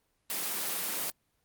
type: high-pass noise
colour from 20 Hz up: white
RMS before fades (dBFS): -33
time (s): 0.3-1.1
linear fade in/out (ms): 0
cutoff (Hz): 150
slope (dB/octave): 96
effects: pink hiss -75 dBFS RMS until 1.44 s + Opus 24 kbps